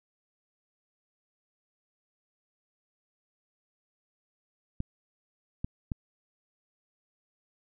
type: clicks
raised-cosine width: 5 ms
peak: -19 dBFS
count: 3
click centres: 4.804 / 5.645 / 5.918 s
effects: none